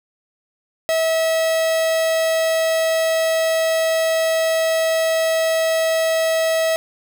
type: tone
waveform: 45% pulse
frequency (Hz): 647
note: E5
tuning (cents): -32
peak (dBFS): -16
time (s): 0.89-6.76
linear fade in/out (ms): 0
effects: none